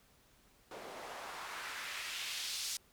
white noise with band-pass filter sweep, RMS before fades -43 dBFS, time 0.71-2.77 s, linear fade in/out 2 ms, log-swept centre 470 to 5400 Hz, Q 1.3, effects pink hiss -67 dBFS RMS until 2.92 s

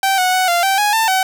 sawtooth tone with pitch steps, 776 / 736 / 743 / 693 / 776 / 831 / 893 / 757 Hz, G5 / F#5 / F#5 / F5 / G5 / G#5 / A5 / F#5, -18 / -9 / +7 / -14 / -18 / +1 / +25 / +39 cents, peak -9 dBFS, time 0.03-1.23 s, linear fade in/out 2 ms, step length 150 ms, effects none

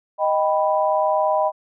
sine chord, Eb augmented, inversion none, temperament equal, 622.3 / 784 / 987.8 Hz, Eb5 / G5 / B5, 0 / 0 / 0 cents, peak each -19 / -22 / -22 dBFS, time 0.18-1.52 s, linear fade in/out 50 ms, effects none

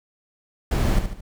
brown noise with echo, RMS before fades -20 dBFS, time 0.71-0.99 s, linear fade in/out 5 ms, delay 73 ms, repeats 3, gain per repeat -7 dB, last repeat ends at 1.209 s, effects none

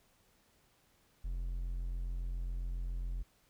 triangle tone, 43.65 Hz, F1, in tune, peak -33 dBFS, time 1.24-3.23 s, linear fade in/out 10 ms, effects pink hiss -70 dBFS RMS until 3.49 s

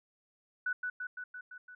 sine tone with echo, 1485 Hz, F#6, 6 cents sharp, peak -30 dBFS, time 0.66-0.73 s, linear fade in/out 5 ms, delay 170 ms, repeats 6, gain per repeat -3 dB, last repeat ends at 1.75 s, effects none

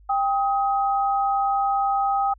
sine tone pair together, 792 / 1261.8 Hz, G5 / D#6, +18 / +24 cents, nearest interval minor sixth, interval 806 cents, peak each -20 / -25 dBFS, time 0.09-2.34 s, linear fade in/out 10 ms, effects added 50 Hz sine -48 dBFS peak until 2.38 s

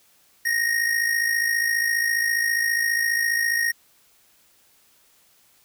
square tone with amplitude modulation, 1864.7 Hz, A#6, in tune, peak -18 dBFS, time 0.45-3.72 s, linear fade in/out 10 ms, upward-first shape sine, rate 54.8 Hz, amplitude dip 60%, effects white hiss -59 dBFS RMS until 5.64 s

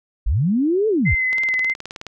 sine linear two-way sweep, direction up then down, 37.4 to 450 to 38.02 Hz, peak -15 dBFS, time 0.26-1.15 s, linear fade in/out 10 ms, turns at 0.88 s
sine tone with vibrato, 2054 Hz, C7, 33 cents flat, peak -17 dBFS, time 1.05-1.74 s, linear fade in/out 20 ms, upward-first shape sine, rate 3.3 Hz, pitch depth 22 cents each way
click train, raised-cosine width 0.2 ms, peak -15 dBFS, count 15, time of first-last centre 1.33-2.067 s, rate 19 Hz
effects none

